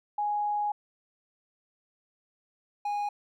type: tone pair in turn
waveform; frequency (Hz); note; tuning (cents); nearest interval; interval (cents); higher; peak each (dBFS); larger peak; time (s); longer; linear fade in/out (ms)
sine / triangle; 830.6 / 823.4; G#5 / G#5; 0 / -15; unison; 15; first; -26; neither; 0.18-0.72 / 2.85-3.09; first; 5
effects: none